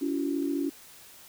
sine tone cluster, 283 / 336.3 / 372.5 Hz, C#4 / E4 / F#4, +36 / +35 / +12 cents, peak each -28 / -32 / -36 dBFS, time 0.01-0.7 s, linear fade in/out 10 ms, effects white hiss -51 dBFS RMS until 1.28 s

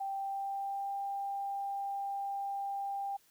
sine tone with pitch glide, 784 to 794.5 Hz, G5 to G5, 0 to +23 cents, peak -34 dBFS, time 0-3.17 s, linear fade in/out 10 ms, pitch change +23 cents, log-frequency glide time 0.14-0.95 s, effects white hiss -67 dBFS RMS until 3.3 s

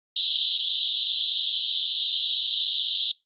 white band-pass noise, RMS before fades -28 dBFS, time 0.16-3.12 s, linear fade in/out 5 ms, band 3100 to 3900 Hz, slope 96 dB/octave, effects noise-tail reverb RT60 0.2 s tail -23 dB re dry + Opus 32 kbps

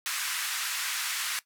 pink band-pass noise, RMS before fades -32 dBFS, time 0.06-1.39 s, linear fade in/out 0 ms, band 1300 to 14000 Hz, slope 24 dB/octave, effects noise-tail reverb RT60 0.1 s tail -17 dB re dry

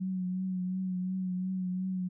sine tone with vibrato, 185 Hz, F#3, in tune, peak -30 dBFS, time 0-2.09 s, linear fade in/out 20 ms, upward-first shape triangle, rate 2.8 Hz, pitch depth 37 cents each way, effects none

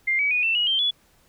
sine tone with pitch steps, 2100 / 2277 / 2469 / 2677 / 2902 / 3146 / 3411 Hz, C7 / C#7 / D#7 / E7 / F#7 / G7 / G#7, +6 / +46 / -14 / +26 / -34 / +6 / +46 cents, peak -19 dBFS, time 0.07-0.91 s, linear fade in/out 10 ms, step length 120 ms, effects pink hiss -60 dBFS RMS until 1.28 s

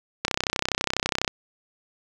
click train, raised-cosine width 0.2 ms, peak -5 dBFS, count 34, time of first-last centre 0.25-1.278 s, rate 32.1 Hz, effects none

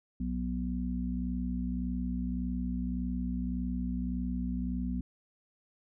harmonic tone, 61.74 Hz, B1, in tune, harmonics 1 / 3 / 4, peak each -35 / -35 / -35 dBFS, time 0.2-5.01 s, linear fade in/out 5 ms, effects none

